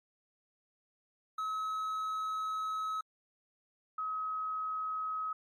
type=tone pair in turn; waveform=triangle / sine; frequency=1284 / 1273.7 Hz; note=E6 / D#6; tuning=-46 / +40 cents; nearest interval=unison; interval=14 cents; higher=first; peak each=-31 / -33 dBFS; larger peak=first; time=1.38-3.01 / 3.98-5.33 s; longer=first; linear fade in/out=5 ms; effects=MP3 64 kbps